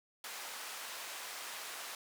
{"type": "band-pass noise", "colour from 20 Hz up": "pink", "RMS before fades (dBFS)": -45, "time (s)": [0.24, 1.95], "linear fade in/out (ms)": 2, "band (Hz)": [860, 15000], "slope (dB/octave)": 12, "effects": []}